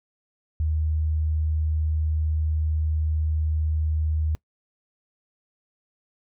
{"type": "tone", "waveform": "sine", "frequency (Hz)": 77.78, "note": "D#2", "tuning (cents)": 0, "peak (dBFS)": -21, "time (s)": [0.6, 4.35], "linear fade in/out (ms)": 0, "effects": ["noise-tail reverb RT60 0.1 s tail -23 dB re dry"]}